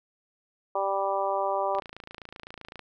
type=harmonic tone; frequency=196 Hz; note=G3; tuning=in tune; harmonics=2 / 3 / 4 / 5 / 6; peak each=-34 / -29 / -30 / -31 / -34 dBFS; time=0.75-1.8 s; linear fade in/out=5 ms
type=click train; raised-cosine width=0.3 ms; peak=-25 dBFS; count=30; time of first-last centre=1.75-2.793 s; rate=27.8 Hz
effects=none